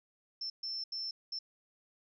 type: tone bursts at uneven times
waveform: sine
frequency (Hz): 5340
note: E8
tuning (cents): +22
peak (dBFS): -36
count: 4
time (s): 0.41-0.5 / 0.63-0.84 / 0.92-1.11 / 1.32-1.39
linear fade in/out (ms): 5
effects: none